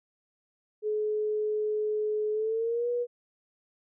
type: tone with pitch glide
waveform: sine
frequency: 425.8 to 483.5 Hz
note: G#4 to B4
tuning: +43 to -37 cents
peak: -26 dBFS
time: 0.82-3.07 s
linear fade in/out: 50 ms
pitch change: +220 cents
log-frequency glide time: 2.32-2.89 s
effects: none